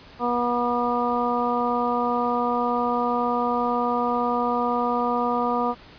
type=harmonic tone; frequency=242 Hz; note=B3; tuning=35 cents flat; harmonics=1 / 2 / 3 / 4 / 5; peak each=-27 / -27 / -27 / -27 / -27 dBFS; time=0.19-5.75 s; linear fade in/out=50 ms; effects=pink hiss -47 dBFS RMS until 5.98 s + resampled to 11025 Hz